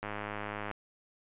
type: click train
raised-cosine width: 0.5 ms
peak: -22 dBFS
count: 72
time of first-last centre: 0.03-0.713 s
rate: 104 Hz
effects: resampled to 8000 Hz